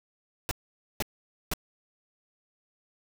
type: noise bursts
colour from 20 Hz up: pink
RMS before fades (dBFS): -29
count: 3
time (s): 0.49-1.536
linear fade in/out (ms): 0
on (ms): 22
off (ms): 490
effects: none